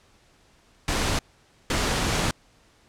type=noise bursts at uneven times; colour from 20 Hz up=pink; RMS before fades=-24 dBFS; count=2; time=0.88-1.19 / 1.7-2.31 s; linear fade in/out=2 ms; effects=pink hiss -59 dBFS RMS until 2.88 s + low-pass 8000 Hz 12 dB/octave